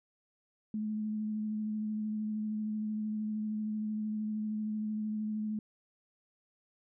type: tone with vibrato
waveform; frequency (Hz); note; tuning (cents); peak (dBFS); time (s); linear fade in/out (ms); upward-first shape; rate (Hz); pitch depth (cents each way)
sine; 214.2; A3; -46; -32; 0.74-5.59; 2; sine; 13; 16
effects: none